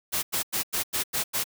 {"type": "noise bursts", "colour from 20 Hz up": "white", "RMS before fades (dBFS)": -27, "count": 7, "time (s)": [0.12, 1.442], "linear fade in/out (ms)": 20, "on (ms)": 110, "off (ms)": 92, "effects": []}